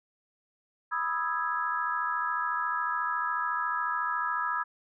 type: chord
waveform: sine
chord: E major seventh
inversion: second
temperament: equal with one note detuned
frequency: 984.3 / 1244.5 / 1318.5 / 1661.2 Hz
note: B5 / D#6 / E6 / G#6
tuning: -6 / 0 / 0 / 0 cents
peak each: -33 dBFS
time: 0.91-4.64 s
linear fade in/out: 20 ms
effects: none